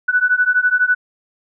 sine beating tone pair, 1480 / 1492 Hz, F#6 / F#6, 0 / +14 cents, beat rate 12 Hz, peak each -16 / -15 dBFS, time 0.08-0.95 s, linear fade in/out 10 ms, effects none

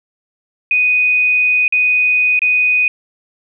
sine tone with dropouts, 2489 Hz, D#7, in tune, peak -10 dBFS, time 0.71-2.88 s, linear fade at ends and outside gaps 2 ms, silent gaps 1.68-1.724 / 2.392-2.418 s, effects none

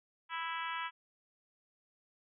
harmonic tone, 329.6 Hz, E4, in tune, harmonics 3 / 4 / 5 / 6 / 7 / 8 / 9 / 10, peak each -40 / -42 / -44 / -46 / -47 / -48 / -49 / -50 dBFS, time 0.29-0.91 s, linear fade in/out 50 ms, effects none

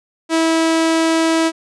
sawtooth tone, 325.4 Hz, E4, 22 cents flat, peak -9 dBFS, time 0.29-1.52 s, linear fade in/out 50 ms, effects resampled to 22050 Hz

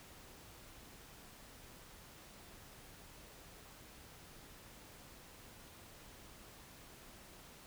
silence, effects pink hiss -57 dBFS RMS until 7.66 s

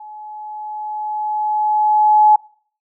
sine tone with level ramp, 850 Hz, G#5, 40 cents sharp, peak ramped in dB -33 to -6 dBFS, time 0-2.36 s, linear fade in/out 5 ms, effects noise-tail reverb RT60 0.5 s tail -24 dB re dry

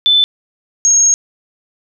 sine tone pair in turn, 3517 / 6533 Hz, A7 / G#8, -1 / -29 cents, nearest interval major seventh, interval 1072 cents, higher second, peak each -7 dBFS, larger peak neither, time 0.06-0.24 / 0.85-1.14 s, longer second, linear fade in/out 0 ms, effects none

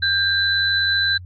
sine tone pair together, 1589 / 4004 Hz, G6 / B7, +23 / +23 cents, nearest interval octave + major third, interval 1600 cents, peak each -18 / -19 dBFS, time 0.02-1.18 s, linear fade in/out 10 ms, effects added 90 Hz sine -34 dBFS peak until 1.25 s + MP3 32 kbps

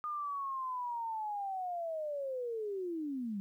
sine linear sweep, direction down, 1224 to 191.7 Hz, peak -35 dBFS, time 0.04-3.4 s, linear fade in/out 0 ms, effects 12-bit

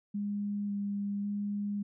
sine tone with vibrato, 203.1 Hz, G#3, 38 cents flat, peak -31 dBFS, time 0.14-1.83 s, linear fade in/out 10 ms, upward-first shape square, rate 0.91 Hz, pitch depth 10 cents each way, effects none

